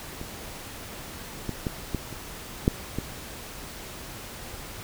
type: clicks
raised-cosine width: 3 ms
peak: -23 / -16 / -14 / -14 / -25 / -6 / -15 dBFS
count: 7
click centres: 0.214 / 1.493 / 1.668 / 1.947 / 2.127 / 2.679 / 2.986 s
effects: pink hiss -40 dBFS RMS until 4.83 s